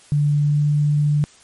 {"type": "tone with pitch glide", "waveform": "sine", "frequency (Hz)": [146.5, 147.6], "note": ["D3", "D3"], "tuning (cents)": [-4, 9], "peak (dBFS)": -14, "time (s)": [0.12, 1.24], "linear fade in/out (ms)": 0, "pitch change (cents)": 13, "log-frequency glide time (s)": [0.42, 0.65], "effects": ["white hiss -49 dBFS RMS until 1.43 s", "MP3 48 kbps"]}